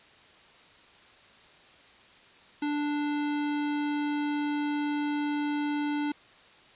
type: tone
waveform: square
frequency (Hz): 293.7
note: D4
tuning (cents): 0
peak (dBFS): -28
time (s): 2.62-6.12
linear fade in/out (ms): 5
effects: white hiss -55 dBFS RMS until 6.75 s + resampled to 8000 Hz